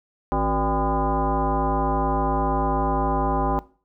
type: tone with frequency modulation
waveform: sine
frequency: 371.6 Hz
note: F#4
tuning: 7 cents sharp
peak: -19 dBFS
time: 0.32-3.59 s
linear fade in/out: 0 ms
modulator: 213 Hz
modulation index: 3.2
effects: noise-tail reverb RT60 0.4 s tail -20 dB re dry